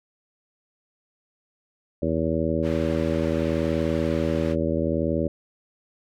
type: harmonic tone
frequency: 80.7 Hz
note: E2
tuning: 36 cents flat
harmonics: 1 / 2 / 3 / 4 / 5 / 6 / 7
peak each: -30 / -29 / -28 / -28 / -31 / -31 / -28 dBFS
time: 2.02-5.28 s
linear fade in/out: 5 ms
type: low-pass noise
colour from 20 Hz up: white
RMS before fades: -40 dBFS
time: 2.62-4.56 s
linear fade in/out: 50 ms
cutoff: 2200 Hz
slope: 12 dB/octave
effects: none